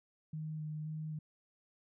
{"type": "tone with vibrato", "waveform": "sine", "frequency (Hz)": 154.5, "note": "D#3", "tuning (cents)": -12, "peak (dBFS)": -38, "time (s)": [0.33, 1.19], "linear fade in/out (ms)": 5, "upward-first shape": "square", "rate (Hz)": 1.9, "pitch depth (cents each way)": 13, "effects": []}